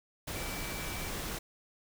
sine tone in noise, 2316 Hz, D7, 25 cents flat, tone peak -45 dBFS, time 0.35-1.09 s, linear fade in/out 10 ms, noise pink, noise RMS -38 dBFS, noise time 0.27-1.39 s, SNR -10 dB, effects none

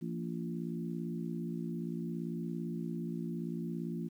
harmonic tone with a mistuned harmonic, 57.5 Hz, A#1, 23 cents flat, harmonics 3 / 4 / 5 / 6, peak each -38 / -40 / -45 / -44 dBFS, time 0.01-4.09 s, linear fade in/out 20 ms, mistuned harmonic 3, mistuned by -32 cents, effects 11-bit

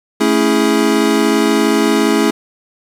square chord, A major seventh, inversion none, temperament equal, 220 / 277.2 / 329.6 / 415.3 Hz, A3 / C#4 / E4 / G#4, 0 / 0 / 0 / 0 cents, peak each -17 dBFS, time 0.2-2.31 s, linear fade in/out 10 ms, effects low-pass 12000 Hz 12 dB/octave + 7-bit

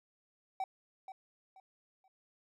triangle tone with echo, 764 Hz, G5, 45 cents flat, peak -31 dBFS, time 0.6-0.64 s, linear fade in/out 2 ms, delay 480 ms, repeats 3, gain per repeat -11 dB, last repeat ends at 2.08 s, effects none

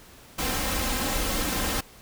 pink noise with comb filter, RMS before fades -27 dBFS, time 0.38-1.81 s, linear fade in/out 10 ms, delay 3.8 ms, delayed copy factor +0.65, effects pink hiss -50 dBFS RMS until 2.01 s

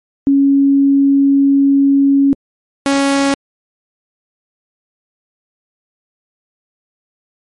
sine / sawtooth tone pair in turn, 277.2 / 277.2 Hz, C#4 / C#4, 0 / 0 cents, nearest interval unison, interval 0 cents, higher neither, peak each -7 dBFS, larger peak neither, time 0.27-2.33 / 2.86-3.34 s, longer first, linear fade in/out 0 ms, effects MP3 48 kbps

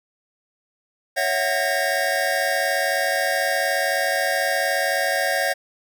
square tone cluster, 555 / 659 / 738 / 1611 / 1847 Hz, C#5 / E5 / F#5 / G6 / A#6, +2 / -1 / -5 / +47 / -16 cents, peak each -27 dBFS, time 1.16-5.54 s, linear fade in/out 20 ms, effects none

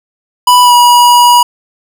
square tone with pitch glide, 987.8 to 968 Hz, B5 to B5, 0 to -35 cents, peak -3 dBFS, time 0.47-1.43 s, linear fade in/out 5 ms, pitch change -35 cents, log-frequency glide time 0.62-0.73 s, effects none

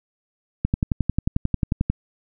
click train, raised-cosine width 5 ms, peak -7 dBFS, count 15, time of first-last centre 0.65-1.9 s, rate 11.2 Hz, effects none

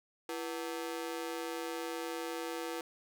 sawtooth ring-modulated tone, 411.2 Hz, G#4, 17 cents flat, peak -30 dBFS, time 0.29-2.81 s, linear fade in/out 2 ms, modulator 75.5 Hz, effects none

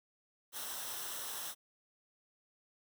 white noise with comb filter, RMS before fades -42 dBFS, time 0.52-1.55 s, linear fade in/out 50 ms, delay 0.43 ms, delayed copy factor -0.6, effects none

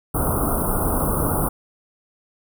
pink band-stop noise, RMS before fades -21 dBFS, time 0.14-1.49 s, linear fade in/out 10 ms, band 1400 to 9100 Hz, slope 96 dB/octave, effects none

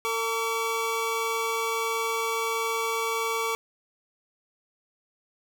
25% pulse tone pair together, 452.5 / 1142 Hz, A4 / D6, +48 / -49 cents, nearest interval octave + major third, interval 1603 cents, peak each -25 dBFS, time 0.05-3.55 s, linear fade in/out 0 ms, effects none

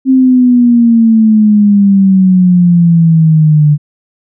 sine exponential sweep, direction down, 265.4 to 146.83 Hz, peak -3 dBFS, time 0.05-3.78 s, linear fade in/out 50 ms, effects none

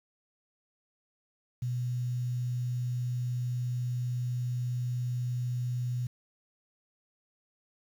sine tone with quantisation, 123.47 Hz, B2, in tune, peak -29 dBFS, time 1.62-6.07 s, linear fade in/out 5 ms, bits 9, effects none

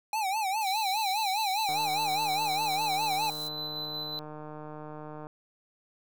square tone with vibrato, 816 Hz, G#5, 31 cents flat, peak -28 dBFS, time 0.13-3.3 s, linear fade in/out 2 ms, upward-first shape sine, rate 4.9 Hz, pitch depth 150 cents each way
white high-pass noise, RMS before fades -45 dBFS, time 0.6-3.49 s, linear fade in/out 20 ms, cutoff 5000 Hz, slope 12 dB/octave
triangle tone with tremolo, 4019 Hz, B7, 30 cents sharp, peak -32 dBFS, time 0.67-4.19 s, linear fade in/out 0 ms, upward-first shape square, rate 5.5 Hz, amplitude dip 25%
click train, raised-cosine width 1 ms, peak -29 dBFS, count 545, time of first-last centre 1.69-5.269 s, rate 152 Hz
effects none

